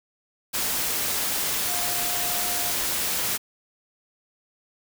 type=tone in noise; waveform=sine; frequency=708 Hz; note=F5; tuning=23 cents sharp; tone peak=-35 dBFS; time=1.68-2.72 s; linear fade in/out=20 ms; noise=white; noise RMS=-26 dBFS; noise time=0.53-3.38 s; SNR=-12 dB; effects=none